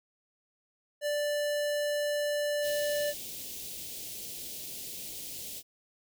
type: tone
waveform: square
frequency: 587.3 Hz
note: D5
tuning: in tune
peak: -29 dBFS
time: 1.01-3.14 s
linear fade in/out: 50 ms
type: band-stop noise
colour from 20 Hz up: white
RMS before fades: -41 dBFS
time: 2.61-5.63 s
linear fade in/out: 50 ms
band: 590 to 2700 Hz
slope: 24 dB/octave
effects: none